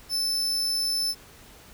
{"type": "tone", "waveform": "40% pulse", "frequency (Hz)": 5274, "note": "E8", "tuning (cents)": 0, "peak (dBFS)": -23, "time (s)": [0.09, 1.15], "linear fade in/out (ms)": 50, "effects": ["pink hiss -50 dBFS RMS until 1.73 s"]}